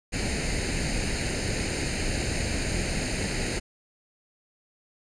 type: noise with comb filter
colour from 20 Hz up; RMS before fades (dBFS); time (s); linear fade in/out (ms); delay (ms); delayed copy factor
pink; -28; 0.12-3.6; 20; 0.44; +0.75
effects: resampled to 22050 Hz

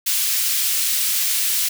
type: high-pass noise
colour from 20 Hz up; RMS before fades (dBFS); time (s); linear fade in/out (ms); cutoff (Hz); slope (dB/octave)
white; -20; 0.06-1.69; 10; 2500; 12
effects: none

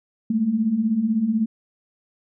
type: beating tone pair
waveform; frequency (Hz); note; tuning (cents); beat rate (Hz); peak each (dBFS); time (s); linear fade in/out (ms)
sine; 207.7 / 223.7; G#3 / A3; 0 / +29; 16; -25 / -19; 0.3-1.46; 5
effects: none

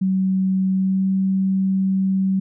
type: tone with pitch glide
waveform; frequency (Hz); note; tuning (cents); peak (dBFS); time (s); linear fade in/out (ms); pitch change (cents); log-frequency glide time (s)
sine; 189.3 to 191.28; F#3 to G3; +40 to -42; -16; 0.01-2.4; 10; +18; 0.72-1.07
effects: none

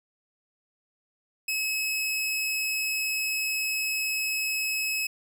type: tone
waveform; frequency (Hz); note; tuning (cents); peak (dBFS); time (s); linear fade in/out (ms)
sawtooth; 2573; E7; -43; -23; 1.48-5.07; 5
effects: none

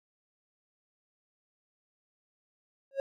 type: tone with exponential growth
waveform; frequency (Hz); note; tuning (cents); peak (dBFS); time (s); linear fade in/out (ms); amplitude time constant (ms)
triangle; 546; C#5; -26; -22; 2.91-3; 1; 18
effects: none

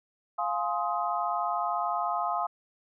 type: chord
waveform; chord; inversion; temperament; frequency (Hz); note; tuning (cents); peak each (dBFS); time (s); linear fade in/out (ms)
sine; F minor seventh; none; just; 698.5 / 838.1 / 1047.7 / 1257.2; F5 / Ab5 / C6 / Eb6; 0 / +16 / +2 / +18; -31 / -33 / -33 / -32; 0.38-2.47; 10
effects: none

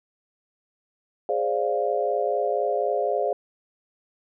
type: chord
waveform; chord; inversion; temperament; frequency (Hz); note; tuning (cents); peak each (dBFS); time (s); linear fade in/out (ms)
sine; D half-diminished seventh; second; equal; 415.3 / 523.3 / 587.3 / 698.5; Ab4 / C5 / D5 / F5; 0 / 0 / 0 / 0; -27; 1.29-3.33; 2
effects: none

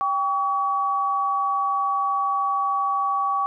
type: tone pair together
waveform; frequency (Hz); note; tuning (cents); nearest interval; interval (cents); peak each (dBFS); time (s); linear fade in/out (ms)
sine; 790 / 1133.2; G5 / C#6; +13 / +38; tritone; 625; -26 / -21; 0.01-3.46; 0
effects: none

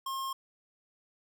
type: tone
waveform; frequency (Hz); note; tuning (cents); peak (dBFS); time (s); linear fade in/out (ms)
square; 1071; C6; +40; -34; 0.06-0.33; 5
effects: none

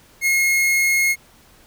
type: tone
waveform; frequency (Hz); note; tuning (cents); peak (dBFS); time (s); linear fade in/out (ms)
45% pulse; 2157; C#7; -48; -15; 0.21-1.16; 50
effects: pink hiss -51 dBFS RMS until 1.66 s

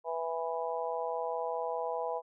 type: harmonic tone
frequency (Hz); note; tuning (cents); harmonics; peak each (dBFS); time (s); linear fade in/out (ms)
164.81; E3; 0; 3 / 4 / 5 / 6; -36 / -37 / -38 / -39; 0.04-2.22; 50
effects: none

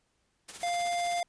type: noise with tremolo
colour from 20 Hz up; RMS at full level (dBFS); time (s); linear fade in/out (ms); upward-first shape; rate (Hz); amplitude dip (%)
white; -41; 0.48-1.21; 10; sine; 16; 60
type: tone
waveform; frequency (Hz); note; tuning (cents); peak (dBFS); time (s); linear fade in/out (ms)
square; 698.5; F5; 0; -29; 0.63-1.23; 2
effects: pink hiss -74 dBFS RMS until 1.28 s + resampled to 22050 Hz

